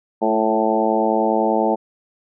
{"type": "harmonic tone with a mistuned harmonic", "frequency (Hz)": 110, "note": "A2", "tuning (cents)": 0, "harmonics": [2, 3, 4, 5, 6, 7, 8], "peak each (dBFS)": [-23, -23, -23, -23, -23, -23, -23], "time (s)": [0.21, 1.76], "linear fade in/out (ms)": 20, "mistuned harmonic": 3, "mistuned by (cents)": 23, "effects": []}